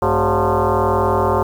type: tone with frequency modulation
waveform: sine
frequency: 259.2 Hz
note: C4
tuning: 16 cents flat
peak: -13 dBFS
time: 0.02-1.43 s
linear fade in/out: 5 ms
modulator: 159 Hz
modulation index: 5.7
effects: 7-bit